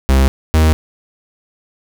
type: tone pair in turn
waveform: 45% pulse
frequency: 66.6 / 78.93 Hz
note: C2 / D#2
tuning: +31 / +25 cents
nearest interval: minor third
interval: 294 cents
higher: second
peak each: -8 dBFS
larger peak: neither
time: 0.09-0.28 / 0.54-0.73 s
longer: neither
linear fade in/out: 0 ms
effects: none